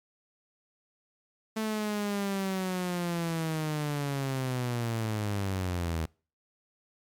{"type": "linear sweep", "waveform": "sawtooth", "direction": "down", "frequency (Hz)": [220.6, 79], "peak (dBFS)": -25, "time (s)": [1.56, 6.06], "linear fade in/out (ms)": 10, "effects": ["noise-tail reverb RT60 0.4 s tail -26 dB re dry", "MP3 96 kbps"]}